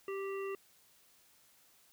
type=harmonic tone; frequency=391.5 Hz; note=G4; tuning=2 cents flat; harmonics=1 / 3 / 5 / 7; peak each=-37 / -46 / -51 / -50 dBFS; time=0.08-0.55 s; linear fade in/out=2 ms; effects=white hiss -66 dBFS RMS until 1.92 s